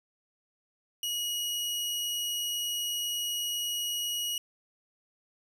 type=tone; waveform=sawtooth; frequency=2902 Hz; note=F#7; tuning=34 cents flat; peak=-27 dBFS; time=1.03-4.38 s; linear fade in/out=2 ms; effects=none